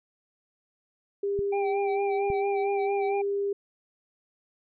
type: tone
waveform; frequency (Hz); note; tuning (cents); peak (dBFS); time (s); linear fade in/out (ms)
sine; 400.9; G4; +39; -25; 1.23-3.53; 5
type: clicks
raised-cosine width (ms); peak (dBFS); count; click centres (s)
5; -24; 2; 1.391 / 2.302
type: tone with vibrato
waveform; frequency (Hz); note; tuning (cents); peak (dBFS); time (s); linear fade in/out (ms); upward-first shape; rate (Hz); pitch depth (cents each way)
square; 784; G5; 0; -30; 1.52-3.22; 10; sine; 4.4; 42
effects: resampled to 8000 Hz